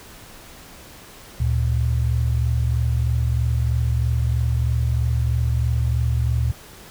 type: tone pair together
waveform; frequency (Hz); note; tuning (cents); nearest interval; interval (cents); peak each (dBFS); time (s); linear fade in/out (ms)
sine; 73.43 / 116.54; D2 / A#2; 0 / 0; minor sixth; 800; -20; 1.4-6.52; 5
effects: pink hiss -43 dBFS RMS until 6.9 s